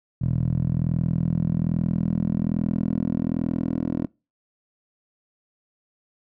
10% pulse tone with band-pass filter sweep, 41.2 Hz, E1, in tune, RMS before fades -24 dBFS, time 0.21-4.07 s, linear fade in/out 10 ms, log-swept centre 130 to 290 Hz, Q 2.5, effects noise-tail reverb RT60 0.3 s tail -25 dB re dry

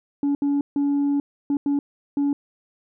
sine tone bursts at uneven times, 284.2 Hz, C#4, 43 cents sharp, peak -16 dBFS, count 6, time 0.23-0.35 / 0.42-0.61 / 0.76-1.2 / 1.5-1.57 / 1.66-1.79 / 2.17-2.33 s, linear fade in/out 2 ms, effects tanh soft clip ceiling -17 dBFS

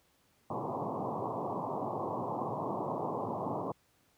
white band-pass noise, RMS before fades -36 dBFS, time 0.5-3.72 s, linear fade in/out 5 ms, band 100 to 1100 Hz, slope 96 dB/octave, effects pink hiss -70 dBFS RMS until 4.17 s + high-pass 60 Hz 12 dB/octave

